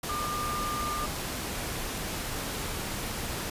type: tone in noise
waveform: sine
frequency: 1200 Hz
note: D6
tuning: 37 cents sharp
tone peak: -31 dBFS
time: 0.09-1.06 s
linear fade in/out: 5 ms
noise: pink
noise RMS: -34 dBFS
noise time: 0.03-3.5 s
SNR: 0 dB
effects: resampled to 32000 Hz